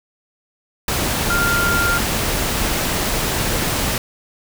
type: tone in noise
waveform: sine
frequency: 1396.9 Hz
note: F6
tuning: in tune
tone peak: -17 dBFS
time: 1.3-1.98 s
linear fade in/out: 2 ms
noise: pink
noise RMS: -20 dBFS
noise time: 0.88-3.98 s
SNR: 0 dB
effects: none